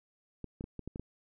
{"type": "clicks", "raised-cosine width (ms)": 3, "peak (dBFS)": -27, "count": 7, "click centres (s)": [0.443, 0.609, 0.641, 0.793, 0.876, 0.959, 0.996], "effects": []}